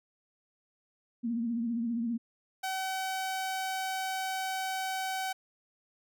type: tone with vibrato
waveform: sine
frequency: 233.1 Hz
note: A#3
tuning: in tune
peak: -29 dBFS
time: 1.23-2.18 s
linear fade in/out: 20 ms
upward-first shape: triangle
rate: 15 Hz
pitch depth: 78 cents each way
type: tone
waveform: sawtooth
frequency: 760 Hz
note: F#5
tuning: 46 cents sharp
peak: -28 dBFS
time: 2.63-5.33 s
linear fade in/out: 10 ms
effects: none